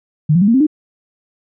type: tone with pitch steps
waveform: sine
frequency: 152.2 / 174.83 / 200.8 / 230.7 / 265 / 304.4 Hz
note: D#3 / F3 / G3 / A#3 / C4 / D#4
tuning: -38 / +2 / +42 / -18 / +22 / -38 cents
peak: -8 dBFS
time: 0.29-0.668 s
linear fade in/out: 10 ms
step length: 63 ms
effects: none